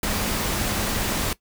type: tone in noise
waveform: sine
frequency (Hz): 210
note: G#3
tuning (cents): +19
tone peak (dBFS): -33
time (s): 0.04-1.24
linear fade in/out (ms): 2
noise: pink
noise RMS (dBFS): -25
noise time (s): 0.03-1.33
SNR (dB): -11
effects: noise-tail reverb RT60 0.1 s tail -18 dB re dry